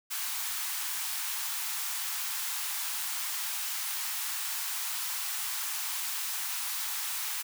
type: high-pass noise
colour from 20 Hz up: white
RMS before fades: -34 dBFS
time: 0.1-7.43 s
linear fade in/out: 20 ms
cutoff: 800 Hz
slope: 48 dB/octave
effects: none